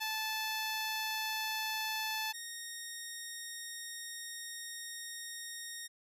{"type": "tone pair in turn", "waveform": "10% pulse", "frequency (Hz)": [873, 1860], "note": ["A5", "A#6"], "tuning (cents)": [-14, -4], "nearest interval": "octave + minor second", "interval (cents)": 1310, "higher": "second", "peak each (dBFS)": [-26, -33], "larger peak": "first", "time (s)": [[0, 2.33], [2.33, 5.88]], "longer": "second", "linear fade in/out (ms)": 20, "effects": ["resampled to 32000 Hz"]}